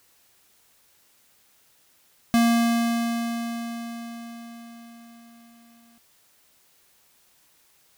square tone with exponential decay, 233.1 Hz, A#3, in tune, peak -16 dBFS, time 2.34-5.98 s, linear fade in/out 0 ms, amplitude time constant 790 ms, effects white hiss -61 dBFS RMS until 7.97 s

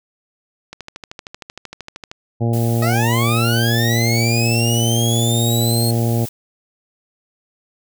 click train, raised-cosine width 0.2 ms, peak -15 dBFS, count 19, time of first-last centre 0.73-2.115 s, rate 13 Hz
harmonic tone, 116.54 Hz, A#2, in tune, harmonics 1 / 2 / 3 / 4 / 5 / 6 / 7, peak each -16 / -22 / -26 / -28 / -30 / -32 / -33 dBFS, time 2.4-6.26 s, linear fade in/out 20 ms
blue noise, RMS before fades -32 dBFS, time 2.53-6.29 s, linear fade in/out 5 ms
20% pulse linear sweep, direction up, 622.3 to 4296 Hz, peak -15 dBFS, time 2.82-5.91 s, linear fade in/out 5 ms
effects none

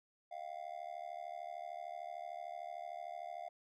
triangle tone with amplitude modulation, 698.5 Hz, F5, in tune, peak -37 dBFS, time 0.31-3.49 s, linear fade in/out 10 ms, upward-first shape sine, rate 73.3 Hz, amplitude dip 100%, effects none

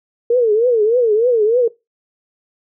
sine tone with vibrato, 458 Hz, A#4, 31 cents flat, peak -10 dBFS, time 0.3-1.68 s, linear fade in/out 5 ms, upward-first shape triangle, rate 3.3 Hz, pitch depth 190 cents each way, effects noise-tail reverb RT60 0.2 s tail -19 dB re dry

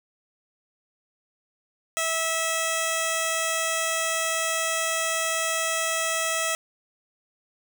5% pulse tone with notch filter, 651 Hz, E5, 22 cents flat, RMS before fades -26 dBFS, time 1.97-6.55 s, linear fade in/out 0 ms, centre 4500 Hz, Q 1.4, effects none

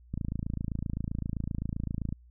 click train, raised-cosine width 5 ms, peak -20 dBFS, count 56, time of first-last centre 0.14-2.126 s, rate 27.7 Hz, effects added 60 Hz sine -53 dBFS peak until 2.3 s

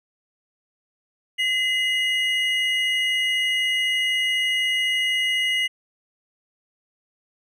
triangle tone pair together, 2043 / 2889 Hz, C7 / F#7, -42 / -42 cents, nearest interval tritone, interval 600 cents, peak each -21 / -21 dBFS, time 1.38-5.68 s, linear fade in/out 20 ms, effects none

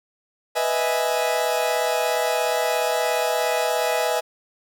40% pulse chord, E major seventh, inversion second, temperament equal, 493.9 / 622.3 / 659.3 / 830.6 Hz, B4 / D#5 / E5 / G#5, 0 / 0 / 0 / 0 cents, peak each -25 dBFS, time 0.55-4.21 s, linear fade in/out 20 ms, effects none

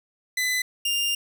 sawtooth tone pair in turn, 2007 / 2801 Hz, B6 / F7, +27 / +4 cents, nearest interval tritone, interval 577 cents, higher second, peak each -19 dBFS, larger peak neither, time 0.37-0.62 / 0.85-1.15 s, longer second, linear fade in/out 5 ms, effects none

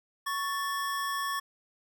square tone pair together, 1112.1 / 1761 Hz, C#6 / A6, +5 / +1 cents, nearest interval minor sixth, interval 796 cents, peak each -32 / -36 dBFS, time 0.26-1.4 s, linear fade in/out 10 ms, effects none

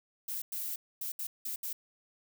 violet noise bursts at uneven times, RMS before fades -37 dBFS, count 6, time 0.28-0.42 / 0.52-0.76 / 1.01-1.12 / 1.19-1.27 / 1.45-1.56 / 1.63-1.73 s, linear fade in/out 5 ms, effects none

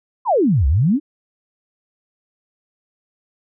sine exponential two-way sweep, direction down then up, 1105 to 62.8 to 320.3 Hz, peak -12 dBFS, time 0.25-1 s, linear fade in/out 50 ms, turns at 0.67 s, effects none

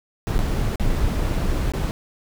brown noise with dropouts, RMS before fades -21 dBFS, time 0.27-1.91 s, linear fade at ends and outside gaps 0 ms, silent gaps 0.381-0.391 / 0.758-0.797 / 1.719-1.736 s, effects none

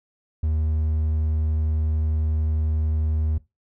triangle tone, 77.78 Hz, D#2, in tune, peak -18 dBFS, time 0.43-3.38 s, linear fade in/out 5 ms, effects noise-tail reverb RT60 0.2 s tail -18 dB re dry

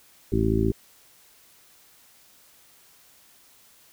harmonic tone, 54.9 Hz, A1, 3 cents flat, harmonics 1 / 2 / 3 / 4 / 5 / 6 / 7, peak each -27 / -26 / -32 / -27 / -31 / -27 / -26 dBFS, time 0.32-0.72 s, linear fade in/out 5 ms, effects white hiss -56 dBFS RMS until 3.92 s

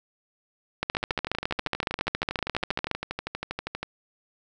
two click trains, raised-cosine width 0.3 ms, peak -14 / -9 dBFS, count 37 / 31, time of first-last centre 0.95-3.83 / 0.83-2.913 s, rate 12.5 / 14.4 Hz, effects none

